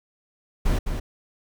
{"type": "noise with echo", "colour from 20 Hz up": "brown", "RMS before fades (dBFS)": -20, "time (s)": [0.65, 0.79], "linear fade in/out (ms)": 10, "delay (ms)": 210, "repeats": 1, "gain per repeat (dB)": -6, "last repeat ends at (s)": 1, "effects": []}